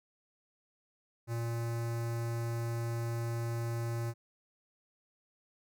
square tone with notch filter, 116.54 Hz, A#2, in tune, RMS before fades -35 dBFS, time 1.27-4.14 s, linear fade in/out 50 ms, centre 3200 Hz, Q 1.3, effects none

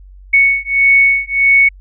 sine beating tone pair, 2217 / 2218.6 Hz, C#7 / C#7, 0 / +1 cents, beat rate 1.6 Hz, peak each -11 dBFS, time 0.33-1.69 s, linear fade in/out 10 ms, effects added 47 Hz sine -35 dBFS peak until 1.8 s

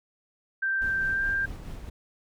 sine tone with pitch glide, 1568 to 1588.1 Hz, G6 to G6, 0 to +22 cents, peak -24 dBFS, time 0.62-1.46 s, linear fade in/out 10 ms, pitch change +22 cents, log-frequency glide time 1.09-1.24 s
brown noise with tremolo, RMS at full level -37 dBFS, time 0.81-1.9 s, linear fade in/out 10 ms, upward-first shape sine, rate 4.7 Hz, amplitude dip 35%
effects none

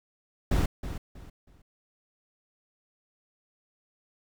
brown noise with echo, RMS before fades -24 dBFS, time 0.51-0.66 s, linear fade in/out 5 ms, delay 320 ms, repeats 3, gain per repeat -11 dB, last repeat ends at 1.62 s, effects none

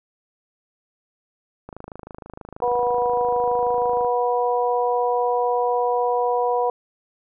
click train, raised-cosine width 1 ms, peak -22 dBFS, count 63, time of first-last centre 1.69-4.047 s, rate 26.3 Hz
harmonic tone, 243.9 Hz, B3, 21 cents flat, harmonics 2 / 3 / 4, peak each -21 / -23 / -24 dBFS, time 2.62-6.7 s, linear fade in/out 2 ms
effects none

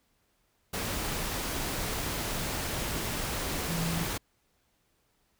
sine tone in noise, 166.8 Hz, E3, 21 cents sharp, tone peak -31 dBFS, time 3.68-4.04 s, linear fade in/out 10 ms, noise pink, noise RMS -33 dBFS, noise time 0.73-4.18 s, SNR -1 dB, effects pink hiss -72 dBFS RMS until 5.39 s

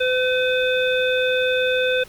harmonic tone, 508 Hz, B4, 49 cents sharp, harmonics 1 / 3 / 5 / 7, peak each -19 / -24 / -26 / -27 dBFS, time 0-2.04 s, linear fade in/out 10 ms, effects pink hiss -46 dBFS RMS until 2.08 s

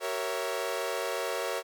sawtooth chord, G diminished seventh, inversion none, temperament equal with one note detuned, 383.3 / 466.2 / 554.4 / 659.3 Hz, G4 / Bb4 / Db5 / Fb5, -39 / 0 / 0 / 0 cents, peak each -34 / -31 / -31 / -33 dBFS, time 0-1.63 s, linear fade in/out 50 ms, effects none

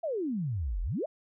sine exponential two-way sweep, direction down then up, 698.5 to 39.17 to 698.5 Hz, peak -29 dBFS, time 0.03-1.06 s, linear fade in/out 10 ms, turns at 0.82 s, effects none

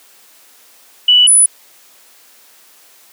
sine tone pair in turn, 2960 / 9956 Hz, F#7 / D#9, 0 / 0 cents, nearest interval octave + major sixth, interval 2100 cents, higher second, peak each -5 dBFS, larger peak neither, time 1.08-1.27 / 1.27-1.46 s, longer neither, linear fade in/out 5 ms, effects white hiss -46 dBFS RMS until 3.12 s + high-pass 300 Hz 12 dB/octave

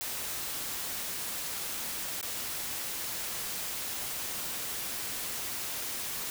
white noise with dropouts, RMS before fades -36 dBFS, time 0.01-6.3 s, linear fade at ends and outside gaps 0 ms, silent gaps 2.212-2.228 s, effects none

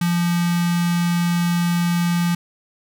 square tone with notch filter, 173.1 Hz, F3, 15 cents flat, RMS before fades -19 dBFS, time 0.01-2.35 s, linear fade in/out 5 ms, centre 510 Hz, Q 1, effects none

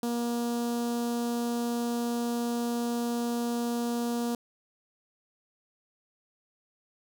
sawtooth tone with notch filter, 237.3 Hz, A#3, 31 cents sharp, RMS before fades -30 dBFS, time 0.03-4.35 s, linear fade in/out 2 ms, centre 2100 Hz, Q 0.67, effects none

